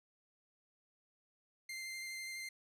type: tone with vibrato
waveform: sawtooth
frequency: 2091 Hz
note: C7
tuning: 2 cents flat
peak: -39 dBFS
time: 1.69-2.49 s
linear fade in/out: 5 ms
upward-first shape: square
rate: 12 Hz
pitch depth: 8 cents each way
effects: low-pass 12000 Hz 12 dB/octave